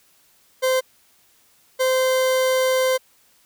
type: tone pair in turn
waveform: 40% pulse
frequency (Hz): 518 / 518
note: C5 / C5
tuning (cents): -17 / -17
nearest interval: unison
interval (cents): 0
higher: neither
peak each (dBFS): -16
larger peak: neither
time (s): 0.62-0.81 / 1.79-2.98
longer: second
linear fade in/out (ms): 20
effects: white hiss -58 dBFS RMS until 3.45 s